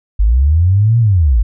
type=linear two-way sweep; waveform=sine; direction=up then down; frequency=47.39 to 119.4 to 47.39 Hz; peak=-7 dBFS; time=0.19-1.43 s; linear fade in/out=10 ms; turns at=0.99 s; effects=none